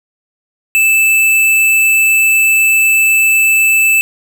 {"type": "tone", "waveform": "square", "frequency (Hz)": 2634, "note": "E7", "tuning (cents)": -2, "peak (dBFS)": -8, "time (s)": [0.75, 4.01], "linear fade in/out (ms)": 0, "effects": []}